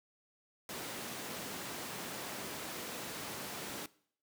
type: high-pass noise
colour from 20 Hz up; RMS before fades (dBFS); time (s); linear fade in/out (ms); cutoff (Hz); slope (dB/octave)
pink; -43; 0.69-3.86; 2; 180; 12
effects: noise-tail reverb RT60 0.6 s tail -21 dB re dry